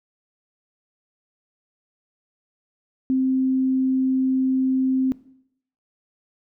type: tone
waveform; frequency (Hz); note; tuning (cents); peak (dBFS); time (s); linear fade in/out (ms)
sine; 261.6; C4; 0; -17; 3.1-5.12; 0
effects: noise-tail reverb RT60 0.7 s tail -19 dB re dry